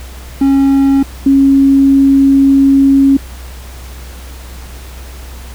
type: tone pair in turn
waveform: triangle / sine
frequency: 273.7 / 273.7 Hz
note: C#4 / C#4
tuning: -22 / -22 cents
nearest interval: unison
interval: 0 cents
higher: neither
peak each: -4 dBFS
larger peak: neither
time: 0.41-1.03 / 1.26-3.17 s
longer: second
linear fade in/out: 5 ms
effects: added 63 Hz sine -27 dBFS peak until 5.54 s + pink hiss -35 dBFS RMS until 5.54 s